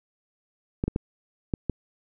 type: clicks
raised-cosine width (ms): 3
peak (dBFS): -12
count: 5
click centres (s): 0.839 / 0.88 / 0.961 / 1.538 / 1.697
effects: none

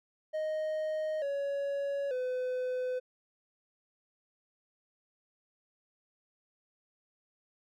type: tone with pitch steps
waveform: triangle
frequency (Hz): 622.3 / 560.8 / 505.5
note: D#5 / C#5 / B4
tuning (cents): 0 / +20 / +40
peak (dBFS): -29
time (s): 0.33-3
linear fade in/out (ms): 20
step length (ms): 890
effects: none

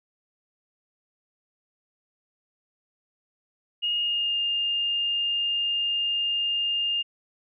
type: tone with pitch glide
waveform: sine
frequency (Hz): 2859 to 2816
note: F7 to F7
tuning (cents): +40 to +14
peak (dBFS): -23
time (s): 3.82-7.03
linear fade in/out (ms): 20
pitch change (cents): -26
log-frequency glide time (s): 3.94-4.38
effects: none

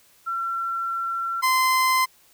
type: tone pair in turn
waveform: sine / 30% pulse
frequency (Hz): 1357 / 1034.4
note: E6 / C6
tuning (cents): +50 / -20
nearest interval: perfect fourth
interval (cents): 470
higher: first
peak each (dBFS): -24 / -15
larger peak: second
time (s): 0.26-1.42 / 1.42-2.06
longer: first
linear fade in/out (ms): 20
effects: white hiss -57 dBFS RMS until 2.33 s

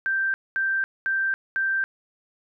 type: tone bursts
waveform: sine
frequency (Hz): 1568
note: G6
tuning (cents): 0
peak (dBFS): -21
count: 4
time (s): 0.06-1.84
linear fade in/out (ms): 0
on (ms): 280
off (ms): 220
effects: none

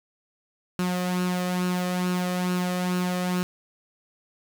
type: tone with flanger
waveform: sawtooth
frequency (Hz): 180.5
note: F#3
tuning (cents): -43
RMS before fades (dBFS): -26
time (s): 0.79-3.43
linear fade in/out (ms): 0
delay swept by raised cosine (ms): 0.72 to 1.67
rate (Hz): 2.3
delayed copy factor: +0.5
effects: none

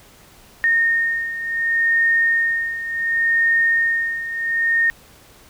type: beating tone pair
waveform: sine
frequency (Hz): 1838 / 1838.69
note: A#6 / A#6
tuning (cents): -25 / -24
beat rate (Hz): 0.69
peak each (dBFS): -22 / -17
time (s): 0.64-4.9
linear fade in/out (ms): 0
effects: pink hiss -48 dBFS RMS until 5.49 s

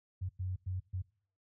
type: tone bursts at uneven times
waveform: sine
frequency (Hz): 92.5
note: F#2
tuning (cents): 0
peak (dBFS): -33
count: 4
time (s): 0.21-0.29 / 0.39-0.56 / 0.66-0.8 / 0.93-1.02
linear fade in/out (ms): 10
effects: noise-tail reverb RT60 0.5 s tail -23 dB re dry + high-pass 60 Hz 12 dB/octave

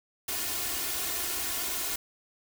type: noise with comb filter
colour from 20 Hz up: white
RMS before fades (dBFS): -32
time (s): 0.28-1.96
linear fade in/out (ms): 5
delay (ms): 2.8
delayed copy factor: +0.65
effects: none

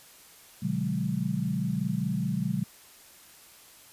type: chord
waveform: sine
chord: G# half-diminished seventh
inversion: first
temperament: equal with one note detuned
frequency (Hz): 123.47 / 146.83 / 182.77 / 207.7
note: B2 / D3 / F#3 / G#3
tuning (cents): 0 / 0 / -21 / 0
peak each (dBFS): -34 / -32 / -30 / -32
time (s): 0.62-2.64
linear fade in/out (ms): 10
effects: white hiss -53 dBFS RMS until 3.92 s + resampled to 32000 Hz

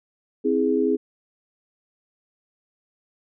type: chord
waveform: sine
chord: C augmented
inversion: none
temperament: equal with one note detuned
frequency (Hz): 261.6 / 324.5 / 415.3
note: C4 / E4 / G#4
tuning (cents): 0 / -27 / 0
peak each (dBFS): -23 / -24 / -21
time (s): 0.44-0.97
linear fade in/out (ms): 20
effects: none

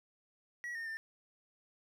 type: tone with pitch steps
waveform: triangle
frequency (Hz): 1923 / 1832 / 1792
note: B6 / A#6 / A6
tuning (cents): -47 / -31 / +31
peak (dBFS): -37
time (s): 0.64-0.97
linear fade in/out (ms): 0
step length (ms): 110
effects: none

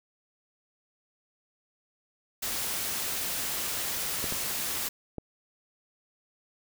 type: noise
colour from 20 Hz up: white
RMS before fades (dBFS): -32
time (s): 2.42-4.89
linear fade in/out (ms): 10
type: clicks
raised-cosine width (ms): 2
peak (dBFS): -22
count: 3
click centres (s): 4.242 / 4.324 / 5.183
effects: none

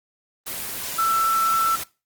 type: tone in noise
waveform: sine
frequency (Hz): 1331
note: E6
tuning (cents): +16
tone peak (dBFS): -18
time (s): 0.98-1.76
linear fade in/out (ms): 10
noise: white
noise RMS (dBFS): -30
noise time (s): 0.46-1.84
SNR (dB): +9
effects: noise-tail reverb RT60 0.3 s tail -21 dB re dry + Opus 24 kbps

